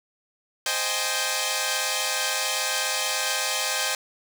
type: chord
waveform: 5% pulse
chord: Ab major seventh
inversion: first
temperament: equal with one note detuned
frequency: 523.3 / 622.3 / 784 / 842.7 Hz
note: C5 / Eb5 / G5 / Ab5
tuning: 0 / 0 / 0 / +25 cents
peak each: -18 dBFS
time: 0.66-3.95 s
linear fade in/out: 2 ms
effects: none